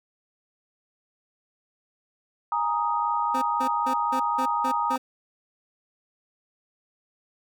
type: chord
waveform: sine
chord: Ab suspended second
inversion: none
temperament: just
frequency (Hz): 830.6 / 934.4 / 1245.9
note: Ab5 / Bb5 / Eb6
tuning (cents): 0 / +4 / +2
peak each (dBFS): -30 / -25 / -27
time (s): 2.52-4.96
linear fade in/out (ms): 2
type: tone bursts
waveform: 25% pulse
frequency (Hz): 259.4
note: C4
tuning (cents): -15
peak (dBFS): -25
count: 7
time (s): 3.34-4.98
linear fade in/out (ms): 10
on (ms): 80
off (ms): 180
effects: none